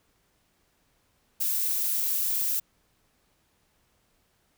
violet noise, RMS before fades -27 dBFS, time 1.4-2.6 s, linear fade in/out 10 ms, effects pink hiss -69 dBFS RMS until 4.57 s

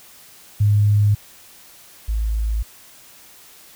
sine tone pair in turn, 103.6 / 54.34 Hz, G#2 / A1, -4 / -21 cents, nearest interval major seventh, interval 1117 cents, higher first, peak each -12 / -18 dBFS, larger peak first, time 0.6-1.15 / 2.08-2.63 s, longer neither, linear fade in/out 10 ms, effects white hiss -46 dBFS RMS until 3.75 s

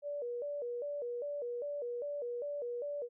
sine tone with vibrato, 528 Hz, C5, 16 cents sharp, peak -36 dBFS, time 0.02-3.09 s, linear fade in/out 50 ms, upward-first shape square, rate 2.5 Hz, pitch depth 160 cents each way, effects none

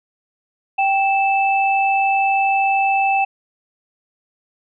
sine tone pair together, 784 / 2637 Hz, G5 / E7, 0 / 0 cents, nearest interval octave + major sixth, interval 2100 cents, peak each -15 / -20 dBFS, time 0.78-3.25 s, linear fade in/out 10 ms, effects none

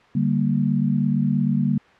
sine chord, G minor, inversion second, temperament equal, 146.83 / 196 / 233.1 Hz, D3 / G3 / Bb3, 0 / 0 / 0 cents, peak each -22 dBFS, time 0.15-1.78 s, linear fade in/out 5 ms, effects white hiss -51 dBFS RMS until 1.99 s + low-pass 2000 Hz 12 dB/octave

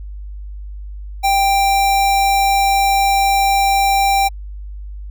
sine tone with sample-and-hold, 788 Hz, G5, 9 cents sharp, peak -11 dBFS, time 1.23-4.29 s, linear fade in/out 20 ms, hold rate 3150 Hz, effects added 50 Hz sine -27 dBFS peak until 5.1 s

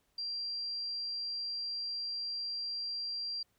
sine tone, 4739 Hz, D8, 15 cents sharp, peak -35 dBFS, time 0.18-3.43 s, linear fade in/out 5 ms, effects pink hiss -75 dBFS RMS until 3.58 s

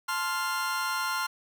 40% pulse chord, F major, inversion first, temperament just, 873.1 / 1047.7 / 1396.9 Hz, A5 / C6 / F6, -14 / +2 / 0 cents, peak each -36 / -31 / -30 dBFS, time 0.08-1.27 s, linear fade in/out 10 ms, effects none

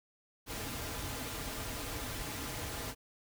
pink noise with comb filter, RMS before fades -40 dBFS, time 0.46-2.95 s, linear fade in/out 50 ms, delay 5.4 ms, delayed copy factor -0.5, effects none

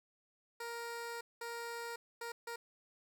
15% pulse tone bursts at uneven times, 468.2 Hz, A#4, 8 cents sharp, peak -35 dBFS, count 4, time 0.6-1.21 / 1.41-1.96 / 2.21-2.32 / 2.47-2.56 s, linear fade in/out 5 ms, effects 11-bit

